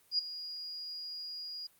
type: tone with ADSR envelope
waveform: sine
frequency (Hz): 4868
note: D#8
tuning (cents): -39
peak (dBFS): -25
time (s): 0.11-1.67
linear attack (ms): 77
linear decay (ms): 8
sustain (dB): -14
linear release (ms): 7
effects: white hiss -66 dBFS RMS until 1.79 s + Opus 32 kbps